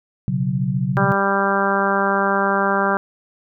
sine chord, B suspended second, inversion none, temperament equal with one note detuned, 123.47 / 137.95 / 185 Hz, B2 / C#3 / F#3, 0 / -8 / 0 cents, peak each -24 / -21 / -22 dBFS, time 0.28-1.12 s, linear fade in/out 0 ms
harmonic tone, 197.2 Hz, G3, 11 cents sharp, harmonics 1 / 2 / 3 / 4 / 5 / 6 / 7 / 8, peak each -24 / -24 / -24 / -24 / -24 / -24 / -24 / -24 dBFS, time 0.97-2.97 s, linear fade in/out 0 ms
effects none

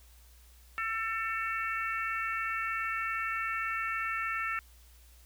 harmonic tone, 447.1 Hz, A4, 28 cents sharp, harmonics 3 / 4 / 5 / 6, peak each -34 / -36 / -38 / -40 dBFS, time 0.78-4.59 s, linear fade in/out 0 ms, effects added 60 Hz sine -55 dBFS peak until 5.25 s + white hiss -62 dBFS RMS until 5.25 s

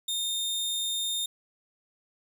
sawtooth tone, 3649 Hz, A#7, 38 cents flat, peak -25 dBFS, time 0.08-1.26 s, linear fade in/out 5 ms, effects none

